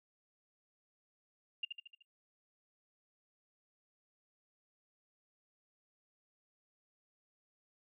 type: tone with echo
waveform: sine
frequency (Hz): 2802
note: F7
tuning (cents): +5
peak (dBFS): -33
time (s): 1.63-1.65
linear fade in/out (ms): 5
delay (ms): 75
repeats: 5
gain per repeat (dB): -5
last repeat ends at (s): 2.025
effects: noise-tail reverb RT60 0.1 s tail -25 dB re dry